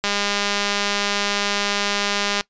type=click train; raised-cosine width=0.2 ms; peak=-4 dBFS; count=482; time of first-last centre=0.04-2.409 s; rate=203 Hz; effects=noise-tail reverb RT60 0.1 s tail -21 dB re dry + resampled to 16000 Hz